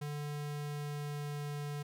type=tone with pitch glide; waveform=square; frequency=147 to 145.98 Hz; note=D3 to D3; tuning=+2 to -10 cents; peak=-38 dBFS; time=0.01-1.83 s; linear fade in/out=10 ms; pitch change=-12 cents; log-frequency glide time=0.25-1.65 s; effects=none